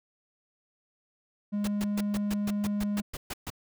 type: tone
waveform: triangle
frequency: 205.7 Hz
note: G#3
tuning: 16 cents flat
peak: -25 dBFS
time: 1.52-3.02 s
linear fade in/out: 20 ms
type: noise bursts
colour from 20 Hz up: pink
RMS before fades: -36 dBFS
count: 12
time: 1.64-3.502 s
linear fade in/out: 5 ms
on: 36 ms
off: 130 ms
effects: none